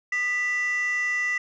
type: tone with frequency modulation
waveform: sine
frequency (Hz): 1975.5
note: B6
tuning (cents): 0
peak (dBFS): -20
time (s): 0.12-1.38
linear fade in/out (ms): 5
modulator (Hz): 752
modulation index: 0.34
effects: tanh soft clip ceiling -22 dBFS